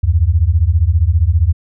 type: beating tone pair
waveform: sine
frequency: 75.4 / 90.4 Hz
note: D2 / F#2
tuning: +46 / -40 cents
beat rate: 15 Hz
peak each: -12 dBFS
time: 0.03-1.53 s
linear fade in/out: 10 ms
effects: none